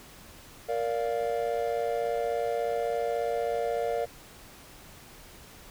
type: chord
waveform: triangle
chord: Bb major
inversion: none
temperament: just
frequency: 466.2 / 582.7 / 699.2 Hz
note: Bb4 / D5 / F5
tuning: 0 / -14 / +2 cents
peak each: -28 / -30 / -30 dBFS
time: 0.68-4.06 s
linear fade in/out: 20 ms
effects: pink hiss -50 dBFS RMS until 5.7 s